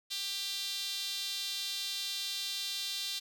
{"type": "tone with high-pass filter", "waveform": "sawtooth", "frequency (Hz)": 394.9, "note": "G4", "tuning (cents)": 13, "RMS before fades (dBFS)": -37, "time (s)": [0.1, 3.2], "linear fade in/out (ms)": 20, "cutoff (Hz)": 3800, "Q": 3.7, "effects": []}